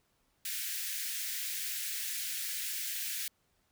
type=high-pass noise; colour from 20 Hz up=white; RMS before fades=-37 dBFS; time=0.45-3.28 s; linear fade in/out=2 ms; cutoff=1600 Hz; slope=48 dB/octave; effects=pink hiss -74 dBFS RMS until 3.71 s